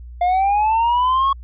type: linear sweep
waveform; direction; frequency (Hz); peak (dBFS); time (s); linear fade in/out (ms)
triangle; up; 698.5 to 1108.7; -12; 0.21-1.33; 5
effects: added 60 Hz sine -33 dBFS peak until 1.43 s + resampled to 8000 Hz